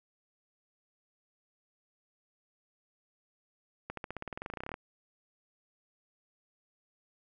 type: accelerating click train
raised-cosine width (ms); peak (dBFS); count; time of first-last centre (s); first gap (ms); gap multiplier
0.5; -23; 20; 3.9-4.741; 73; 0.94
effects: none